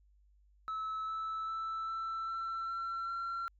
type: tone with pitch steps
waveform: sine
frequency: 1300 / 1310.6 / 1321.2 / 1331.9 / 1342.7 / 1353.6 / 1364.6 Hz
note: E6 / E6 / E6 / E6 / E6 / E6 / F6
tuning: -24 / -10 / +4 / +17 / +31 / +45 / -41 cents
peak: -33 dBFS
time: 0.68-3.48 s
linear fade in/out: 0 ms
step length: 400 ms
effects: tanh soft clip ceiling -34 dBFS + added 50 Hz sine -63 dBFS peak until 3.59 s